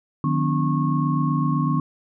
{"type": "tone cluster", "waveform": "sine", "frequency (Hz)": [152.3, 180.2, 248.7, 289.8, 1093], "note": ["D#3", "F#3", "B3", "D4", "C#6"], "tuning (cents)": [-37, -45, 12, -23, -25], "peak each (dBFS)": [-21, -29, -25, -28, -27], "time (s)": [0.24, 1.8], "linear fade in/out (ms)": 2, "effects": []}